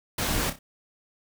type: noise with echo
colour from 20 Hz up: pink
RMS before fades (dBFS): -27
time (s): 0.18-0.5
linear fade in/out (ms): 5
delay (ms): 30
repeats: 3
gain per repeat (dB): -9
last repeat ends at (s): 0.59
effects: none